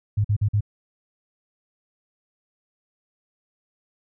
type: tone bursts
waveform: sine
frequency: 103.83 Hz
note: G#2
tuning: in tune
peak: -17 dBFS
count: 4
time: 0.17-0.608 s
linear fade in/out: 10 ms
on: 75 ms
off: 46 ms
effects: none